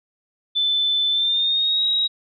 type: tone with pitch glide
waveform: sine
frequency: 3520 to 3816 Hz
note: A7 to A#7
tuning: 0 to +40 cents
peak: -17 dBFS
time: 0.55-2.08 s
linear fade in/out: 20 ms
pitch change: +140 cents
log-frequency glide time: 1.11-1.84 s
effects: none